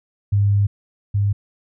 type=tone pair in turn; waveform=sine; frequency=101.2 / 101.2 Hz; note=G#2 / G#2; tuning=-44 / -44 cents; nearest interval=unison; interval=0 cents; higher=neither; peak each=-13 / -15 dBFS; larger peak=first; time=0.32-0.67 / 1.14-1.33 s; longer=first; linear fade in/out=10 ms; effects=none